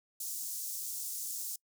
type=high-pass noise; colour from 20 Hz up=pink; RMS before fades=-39 dBFS; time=0.2-1.56 s; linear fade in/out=5 ms; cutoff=6200 Hz; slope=24 dB/octave; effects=noise-tail reverb RT60 0.1 s tail -25 dB re dry